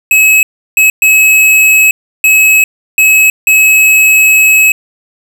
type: tone bursts at uneven times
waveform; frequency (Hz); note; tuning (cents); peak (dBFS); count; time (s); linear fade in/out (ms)
square; 2570; E7; -45; -4; 6; 0.11-0.43 / 0.77-0.9 / 1.02-1.91 / 2.24-2.64 / 2.98-3.3 / 3.47-4.72; 2
effects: 7-bit